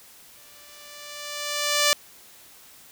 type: tone with exponential growth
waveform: 5% pulse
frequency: 587.3 Hz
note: D5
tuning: in tune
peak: -5 dBFS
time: 0.36-1.93 s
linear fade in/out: 0 ms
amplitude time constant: 340 ms
effects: white hiss -50 dBFS RMS until 2.91 s